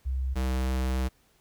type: tone pair in turn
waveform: sine / square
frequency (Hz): 65.3 / 64.55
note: C2 / C2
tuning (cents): -3 / -23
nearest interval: unison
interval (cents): 20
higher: first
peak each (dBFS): -26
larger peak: neither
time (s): 0.05-0.35 / 0.35-1.09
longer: second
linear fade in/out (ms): 20
effects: pink hiss -65 dBFS RMS until 1.4 s